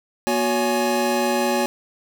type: tone cluster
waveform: square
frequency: 239.8 / 367.6 / 565 / 836 Hz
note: A#3 / F#4 / C#5 / G#5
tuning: +49 / -11 / +33 / +11 cents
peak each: -25 dBFS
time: 0.27-1.66 s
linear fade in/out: 0 ms
effects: none